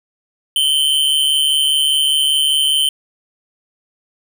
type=tone with amplitude modulation; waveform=square; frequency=3074 Hz; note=G7; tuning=35 cents flat; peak=-10 dBFS; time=0.56-2.89 s; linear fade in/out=2 ms; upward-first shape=sine; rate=145 Hz; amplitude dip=65%; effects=none